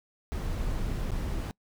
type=noise with dropouts; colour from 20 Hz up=brown; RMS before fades=-31 dBFS; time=0.32-1.51 s; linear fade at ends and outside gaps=0 ms; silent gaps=1.107-1.117 s; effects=noise-tail reverb RT60 0.1 s tail -25 dB re dry

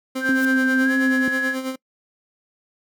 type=tone with tremolo; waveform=30% pulse; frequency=261.6 Hz; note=C4; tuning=in tune; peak=-20 dBFS; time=0.15-1.76 s; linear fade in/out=10 ms; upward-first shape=sine; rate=9.3 Hz; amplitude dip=60%
type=tone with pitch glide; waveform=sine; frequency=1574 to 1677.3 Hz; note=G6 to G#6; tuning=+7 to +17 cents; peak=-20 dBFS; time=0.2-1.56 s; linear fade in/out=50 ms; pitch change=+110 cents; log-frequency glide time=0.84-0.91 s
type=noise with exponential growth; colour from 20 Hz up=white; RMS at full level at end=-33 dBFS; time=0.25-0.45 s; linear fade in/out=1 ms; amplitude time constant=43 ms
type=tone with vibrato; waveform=sine; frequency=261.6 Hz; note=C4; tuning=in tune; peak=-16 dBFS; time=0.29-1.28 s; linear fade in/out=2 ms; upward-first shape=square; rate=1.9 Hz; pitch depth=11 cents each way
effects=noise-tail reverb RT60 0.1 s tail -24 dB re dry

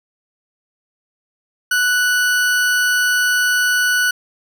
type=tone; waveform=40% pulse; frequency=1480 Hz; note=F#6; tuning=in tune; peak=-13 dBFS; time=1.71-4.11 s; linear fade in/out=5 ms; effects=none

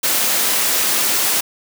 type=high-pass noise; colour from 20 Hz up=white; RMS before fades=-17 dBFS; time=0.03-1.41 s; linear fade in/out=10 ms; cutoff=210 Hz; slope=12 dB/octave; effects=none

